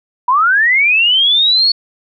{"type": "linear sweep", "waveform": "sine", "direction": "up", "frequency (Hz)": [956, 4435], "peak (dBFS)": -8, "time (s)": [0.28, 1.72], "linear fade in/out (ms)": 5, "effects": []}